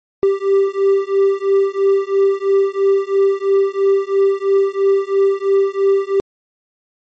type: beating tone pair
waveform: triangle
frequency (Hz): 391.2 / 394.2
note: G4 / G4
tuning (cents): -4 / +10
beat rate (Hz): 3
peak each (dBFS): -13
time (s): 0.23-6.2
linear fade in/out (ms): 0
effects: MP3 32 kbps